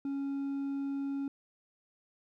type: tone with hard clipping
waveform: triangle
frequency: 277.2 Hz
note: C#4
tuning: in tune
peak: -33 dBFS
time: 0.05-1.28 s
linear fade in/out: 2 ms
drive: 5 dB
effects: none